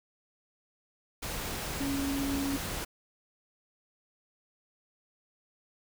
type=tone in noise; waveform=sine; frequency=277.2 Hz; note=C#4; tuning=in tune; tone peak=-30 dBFS; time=1.8-2.57 s; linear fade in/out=10 ms; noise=pink; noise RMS=-36 dBFS; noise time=1.22-2.85 s; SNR=+3 dB; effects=none